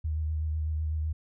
sine tone with vibrato, 77.78 Hz, D#2, in tune, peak -27 dBFS, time 0.04-1.13 s, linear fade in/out 10 ms, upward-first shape sine, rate 8 Hz, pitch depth 26 cents each way, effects none

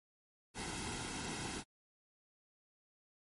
pink noise with comb filter, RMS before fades -42 dBFS, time 0.54-1.64 s, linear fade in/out 50 ms, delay 1.7 ms, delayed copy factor -0.65, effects MP3 48 kbps

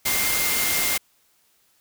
sine tone in noise, 2107 Hz, C7, 12 cents sharp, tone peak -28 dBFS, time 0.05-0.98 s, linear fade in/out 10 ms, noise white, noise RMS -23 dBFS, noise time 0.05-0.98 s, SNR -8 dB, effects white hiss -63 dBFS RMS until 1.8 s

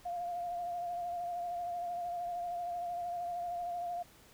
sine tone with vibrato, 700 Hz, F5, 4 cents sharp, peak -35 dBFS, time 0.05-4.03 s, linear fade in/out 10 ms, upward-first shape sine, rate 13 Hz, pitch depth 30 cents each way, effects pink hiss -60 dBFS RMS until 4.33 s

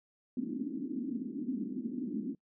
pink band-pass noise, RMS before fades -37 dBFS, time 0.37-2.35 s, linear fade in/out 2 ms, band 220 to 300 Hz, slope 48 dB/octave, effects noise-tail reverb RT60 0.1 s tail -24 dB re dry

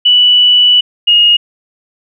sine tone pair in turn, 2960 / 2864 Hz, F#7 / F7, 0 / +43 cents, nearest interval minor second, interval 57 cents, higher first, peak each -4 dBFS, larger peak neither, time 0.05-0.81 / 1.07-1.37 s, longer first, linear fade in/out 10 ms, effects none

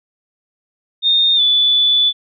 sine tone with pitch glide, 3662 to 3472 Hz, A#7 to A7, -32 to -24 cents, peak -10 dBFS, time 1.02-2.13 s, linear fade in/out 50 ms, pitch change -92 cents, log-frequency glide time 1.36-1.41 s, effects none

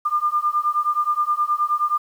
sine beating tone pair, 1197 / 1206.5 Hz, D6 / D6, +33 / +46 cents, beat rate 9.5 Hz, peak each -21 dBFS, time 0.05-1.98 s, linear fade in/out 10 ms, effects 8-bit

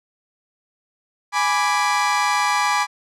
30% pulse chord, G# diminished, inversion none, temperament equal, 830.6 / 987.8 / 1174.7 Hz, G#5 / B5 / D6, 0 / 0 / 0 cents, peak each -19 dBFS, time 1.32-2.87 s, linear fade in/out 50 ms, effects low-pass 8000 Hz 12 dB/octave

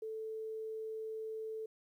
sine tone, 440 Hz, A4, in tune, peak -39 dBFS, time 0.02-1.66 s, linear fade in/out 5 ms, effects 12-bit

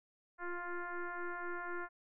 sine tone with frequency modulation, 702 Hz, F5, 9 cents sharp, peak -38 dBFS, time 0.38-1.89 s, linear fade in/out 50 ms, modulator 350 Hz, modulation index 2.9, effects none

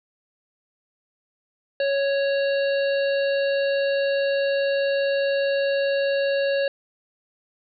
harmonic tone, 554.4 Hz, C#5, in tune, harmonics 1 / 3 / 5 / 7 / 8, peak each -20 / -30 / -34 / -37 / -38 dBFS, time 1.8-6.68 s, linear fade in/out 2 ms, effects none

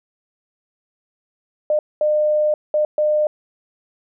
sine tone bursts at uneven times, 605 Hz, D#5, 49 cents flat, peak -14 dBFS, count 4, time 1.7-1.79 / 2.01-2.54 / 2.74-2.85 / 2.98-3.27 s, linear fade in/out 2 ms, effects none

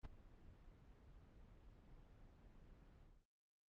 brown noise with ADSR envelope, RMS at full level -44 dBFS, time 0.03-3.26 s, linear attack 21 ms, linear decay 13 ms, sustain -19 dB, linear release 260 ms, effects low-pass 4000 Hz 12 dB/octave + Opus 32 kbps

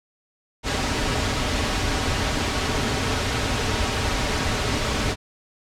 pink noise with comb filter, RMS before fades -23 dBFS, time 0.63-5.16 s, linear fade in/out 50 ms, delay 5.8 ms, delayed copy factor -0.5, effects low-pass 6000 Hz 12 dB/octave

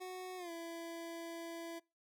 25% pulse tone with pitch glide, 369 to 334.5 Hz, F#4 to E4, -5 to +25 cents, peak -40 dBFS, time 0-1.8 s, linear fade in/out 20 ms, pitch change -170 cents, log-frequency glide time 0.37-0.51 s, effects noise-tail reverb RT60 0.3 s tail -26 dB re dry

